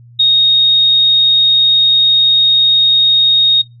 sine tone, 3729 Hz, A#7, in tune, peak -6 dBFS, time 0.19-3.62 s, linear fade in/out 10 ms, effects noise-tail reverb RT60 0.2 s tail -24 dB re dry + added 119 Hz sine -37 dBFS peak until 3.8 s

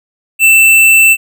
square tone, 2666 Hz, E7, 19 cents sharp, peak -4 dBFS, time 0.39-1.17 s, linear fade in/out 50 ms, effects none

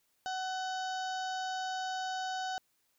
harmonic tone, 750 Hz, F#5, 23 cents sharp, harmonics 1 / 2 / 4 / 5 / 6 / 7 / 8 / 9, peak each -35 / -41 / -47 / -49 / -51 / -52 / -53 / -54 dBFS, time 0.26-2.58 s, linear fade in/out 0 ms, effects white hiss -75 dBFS RMS until 2.98 s

